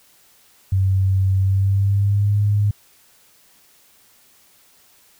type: tone with pitch glide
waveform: sine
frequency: 95.6 to 103.06 Hz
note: G2 to G#2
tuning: -43 to -13 cents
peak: -14 dBFS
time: 0.72-2.71 s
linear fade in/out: 5 ms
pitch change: +130 cents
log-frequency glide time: 1.38-2.38 s
effects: white hiss -54 dBFS RMS until 5.19 s